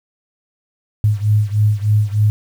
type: beating tone pair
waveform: sine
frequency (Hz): 104.4 / 107.7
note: G#2 / A2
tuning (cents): +10 / -37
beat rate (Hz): 3.3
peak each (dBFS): -14 / -16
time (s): 1.04-2.3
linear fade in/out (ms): 0
effects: 7-bit